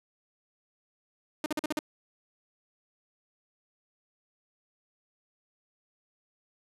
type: tone bursts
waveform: sawtooth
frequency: 304.9 Hz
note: D#4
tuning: 35 cents flat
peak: -24 dBFS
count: 6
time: 1.44-1.791 s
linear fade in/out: 2 ms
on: 21 ms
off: 45 ms
effects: resampled to 32000 Hz